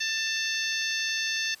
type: harmonic tone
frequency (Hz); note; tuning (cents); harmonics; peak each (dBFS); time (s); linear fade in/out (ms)
889; A5; +18; 2 / 3 / 4 / 5 / 6 / 7; -31 / -33 / -34 / -35 / -36 / -36; 0-1.55; 10
effects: white hiss -53 dBFS RMS until 1.6 s + resampled to 32000 Hz